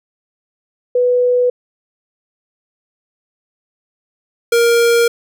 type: tone pair in turn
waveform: sine / square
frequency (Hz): 493.9 / 468.8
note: B4 / A#4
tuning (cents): 0 / +10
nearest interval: minor second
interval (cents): 90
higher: first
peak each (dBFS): -10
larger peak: neither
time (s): 0.95-1.5 / 4.52-5.08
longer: second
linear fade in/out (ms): 5
effects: none